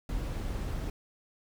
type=noise; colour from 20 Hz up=brown; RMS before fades=-34 dBFS; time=0.09-0.9 s; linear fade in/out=2 ms; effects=none